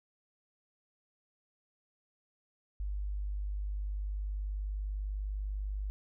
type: tone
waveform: sine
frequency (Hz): 50.1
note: G1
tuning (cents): +38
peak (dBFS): -33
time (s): 2.8-5.9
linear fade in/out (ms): 0
effects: none